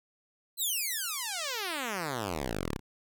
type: exponential sweep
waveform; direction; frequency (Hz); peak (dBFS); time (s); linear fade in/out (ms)
5% pulse; down; 4204 to 30; -21; 0.57-2.8; 50
effects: none